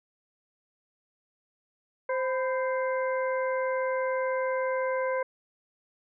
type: harmonic tone with a mistuned harmonic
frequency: 522 Hz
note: C5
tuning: 4 cents flat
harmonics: 1 / 2 / 3 / 4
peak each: -27 / -33 / -37 / -39 dBFS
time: 2.09-5.23 s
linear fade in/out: 5 ms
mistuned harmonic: 2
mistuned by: -67 cents
effects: none